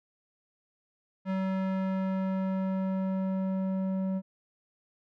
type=tone with low-pass filter sweep; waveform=square; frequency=190 Hz; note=F#3; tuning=46 cents sharp; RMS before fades=-30 dBFS; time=1.25-4.22 s; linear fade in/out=50 ms; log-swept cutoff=2000 to 580 Hz; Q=0.71; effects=none